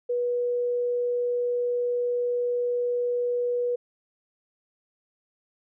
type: tone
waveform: sine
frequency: 486.5 Hz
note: B4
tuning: 26 cents flat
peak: -23 dBFS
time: 0.09-3.76 s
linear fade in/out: 10 ms
effects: none